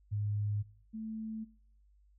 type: tone pair in turn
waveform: sine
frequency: 103.83 / 220 Hz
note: G#2 / A3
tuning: 0 / 0 cents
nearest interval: octave + minor second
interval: 1300 cents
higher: second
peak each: -31 / -38 dBFS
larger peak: first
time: 0.11-0.63 / 0.93-1.45 s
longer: neither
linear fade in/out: 20 ms
effects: noise-tail reverb RT60 0.6 s tail -23 dB re dry + added 50 Hz sine -62 dBFS peak until 2.18 s